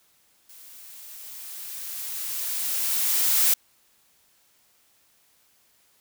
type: noise with level ramp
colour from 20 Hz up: blue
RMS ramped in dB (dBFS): -48 to -19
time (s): 0.49-3.54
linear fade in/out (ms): 5
effects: white hiss -63 dBFS RMS until 6 s